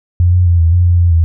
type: tone with pitch steps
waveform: sine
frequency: 88 / 90 / 86.4 / 82.7 / 88.5 / 87.4 / 86.6 / 82.5 Hz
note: F2 / F#2 / F2 / E2 / F2 / F2 / F2 / E2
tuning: +14 / -47 / -18 / +6 / +23 / +2 / -14 / +2 cents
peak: -6 dBFS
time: 0.2-1.24 s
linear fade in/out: 0 ms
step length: 130 ms
effects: none